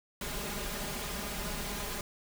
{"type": "noise with comb filter", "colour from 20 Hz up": "pink", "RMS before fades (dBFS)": -37, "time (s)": [0.21, 2.01], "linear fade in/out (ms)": 2, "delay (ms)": 4.9, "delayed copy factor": 0.9, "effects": []}